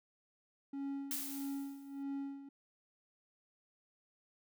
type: tone with tremolo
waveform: triangle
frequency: 277.2 Hz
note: C#4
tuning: in tune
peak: -35 dBFS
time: 0.73-2.49 s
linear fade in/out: 5 ms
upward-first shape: sine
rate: 1.6 Hz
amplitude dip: 75%
type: noise with exponential decay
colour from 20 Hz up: blue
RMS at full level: -37 dBFS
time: 1.11-2.03 s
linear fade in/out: 1 ms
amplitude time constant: 200 ms
effects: none